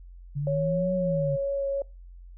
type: exponential two-way sweep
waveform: sine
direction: up then down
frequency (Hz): 140 to 185 to 140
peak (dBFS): -26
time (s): 0.35-1.37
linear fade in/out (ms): 20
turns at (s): 0.95
type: tone with vibrato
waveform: sine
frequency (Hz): 554.4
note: C#5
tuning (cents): 0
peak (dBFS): -25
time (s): 0.47-1.82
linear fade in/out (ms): 2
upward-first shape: sine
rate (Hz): 3.1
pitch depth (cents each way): 9
effects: noise-tail reverb RT60 0.3 s tail -24 dB re dry + added 44 Hz sine -43 dBFS peak until 2.37 s